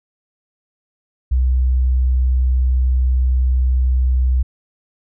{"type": "tone", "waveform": "sine", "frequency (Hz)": 63.5, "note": "B1", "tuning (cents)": 49, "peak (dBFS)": -12, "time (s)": [1.31, 4.43], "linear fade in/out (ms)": 10, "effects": []}